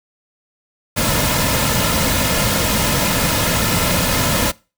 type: noise with comb filter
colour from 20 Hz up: pink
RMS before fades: -17 dBFS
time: 0.96-4.52 s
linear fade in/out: 20 ms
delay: 2.6 ms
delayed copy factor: -0.55
effects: noise-tail reverb RT60 0.3 s tail -22 dB re dry